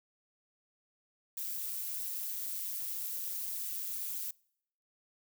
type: noise with amplitude modulation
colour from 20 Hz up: violet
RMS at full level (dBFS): -35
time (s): 1.37-4.31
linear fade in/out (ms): 5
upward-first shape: sine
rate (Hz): 192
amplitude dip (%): 70
effects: noise-tail reverb RT60 0.7 s tail -26 dB re dry